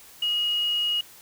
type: tone with quantisation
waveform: sine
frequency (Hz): 2885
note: F#7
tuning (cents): -44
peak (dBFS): -22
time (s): 0.22-1.01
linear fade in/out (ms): 5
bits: 7
effects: white hiss -49 dBFS RMS until 1.21 s